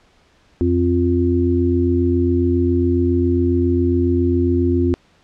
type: harmonic tone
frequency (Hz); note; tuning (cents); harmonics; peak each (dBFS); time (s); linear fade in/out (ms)
87.31; F2; 0; 1 / 3 / 4; -18 / -18 / -18; 0.61-4.94; 0
effects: pink hiss -55 dBFS RMS until 5.23 s + low-pass 5000 Hz 12 dB/octave